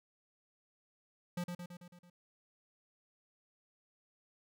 square tone with echo, 176.1 Hz, F3, 15 cents sharp, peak -36 dBFS, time 1.37-1.44 s, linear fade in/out 5 ms, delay 110 ms, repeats 6, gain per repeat -4 dB, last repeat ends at 2.1 s, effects none

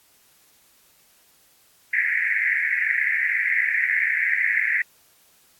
white band-pass noise, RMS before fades -22 dBFS, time 1.93-4.82 s, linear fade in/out 5 ms, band 1700 to 2200 Hz, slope 96 dB/octave, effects white hiss -58 dBFS RMS until 5.59 s + AAC 64 kbps

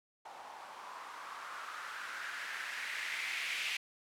violet noise with low-pass filter sweep, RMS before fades -42 dBFS, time 0.25-3.77 s, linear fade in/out 5 ms, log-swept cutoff 820 to 2500 Hz, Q 3.3, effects none

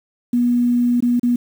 sine tone with dropouts, 242.2 Hz, B3, 34 cents flat, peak -13 dBFS, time 0.33-1.36 s, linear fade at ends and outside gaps 5 ms, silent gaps 1.005-1.024 / 1.196-1.231 s, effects 7-bit

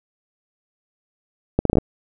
accelerating click train, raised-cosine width 2 ms, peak -3 dBFS, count 7, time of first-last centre 1.59-1.784 s, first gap 63 ms, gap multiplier 0.72, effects none

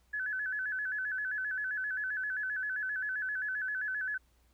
sine tone with vibrato, 1608 Hz, G6, 44 cents sharp, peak -32 dBFS, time 0.13-4.18 s, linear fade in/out 10 ms, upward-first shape square, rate 7.6 Hz, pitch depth 97 cents each way, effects added 60 Hz sine -66 dBFS peak until 4.53 s + pink hiss -72 dBFS RMS until 4.53 s

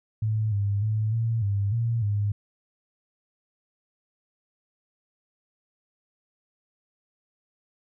sine tone with pitch steps, 108.7 / 101 / 108.3 / 114.1 / 100.4 / 116 / 102.8 Hz, A2 / G#2 / A2 / A#2 / G2 / A#2 / G#2, -21 / -48 / -27 / -37 / +42 / -8 / -17 cents, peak -22 dBFS, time 0.22-2.32 s, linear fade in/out 5 ms, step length 300 ms, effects none

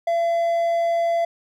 triangle tone, 677 Hz, E5, 46 cents sharp, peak -16 dBFS, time 0.07-1.25 s, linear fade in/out 5 ms, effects none

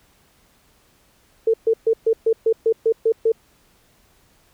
sine tone bursts, 449.8 Hz, A4, 38 cents sharp, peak -13 dBFS, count 10, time 1.47-3.32 s, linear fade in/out 5 ms, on 68 ms, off 130 ms, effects pink hiss -58 dBFS RMS until 4.53 s

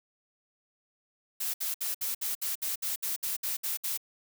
blue noise bursts, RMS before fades -32 dBFS, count 13, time 1.4-3.976 s, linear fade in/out 10 ms, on 140 ms, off 63 ms, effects none

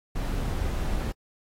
brown noise, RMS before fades -28 dBFS, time 0.15-1.12 s, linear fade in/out 10 ms, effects AAC 48 kbps

